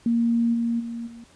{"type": "tone with level steps", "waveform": "sine", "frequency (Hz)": 233.1, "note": "A#3", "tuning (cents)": 0, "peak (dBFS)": [-18, -21, -29, -39], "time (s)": [0.06, 1.24], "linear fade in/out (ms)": 2, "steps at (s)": [0.53, 0.79, 1.06], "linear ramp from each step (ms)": 20, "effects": ["pink hiss -55 dBFS RMS until 1.35 s", "resampled to 22050 Hz"]}